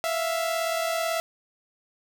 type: tone pair together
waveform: sawtooth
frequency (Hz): 659.3 / 697.4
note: E5 / F5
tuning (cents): 0 / -3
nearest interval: minor second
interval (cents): 97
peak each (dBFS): -22 / -28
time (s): 0.04-1.2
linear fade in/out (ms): 0
effects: none